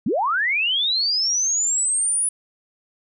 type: linear sweep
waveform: sine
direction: up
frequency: 164.81 to 9956 Hz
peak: -18 dBFS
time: 0.06-2.29 s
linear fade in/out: 5 ms
effects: none